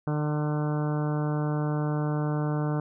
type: harmonic tone with a mistuned harmonic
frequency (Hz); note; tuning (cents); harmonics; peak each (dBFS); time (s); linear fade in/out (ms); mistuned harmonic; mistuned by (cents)
150; D3; +37; 1 / 2 / 3 / 4 / 5 / 6 / 7 / 8 / 9 / 10; -26 / -32 / -36 / -38 / -40 / -42 / -43 / -44 / -45 / -46; 0.07-2.8; 2; 8; -16
effects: none